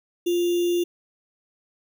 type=tone with sample-and-hold; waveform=sine; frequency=349.2 Hz; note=F4; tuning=in tune; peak=-19 dBFS; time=0.26-0.84 s; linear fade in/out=10 ms; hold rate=3150 Hz; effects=none